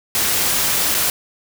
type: noise with dropouts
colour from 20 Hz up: white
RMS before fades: -18 dBFS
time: 0.15-1.1 s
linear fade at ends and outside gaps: 1 ms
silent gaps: 0.943-0.947 s
effects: none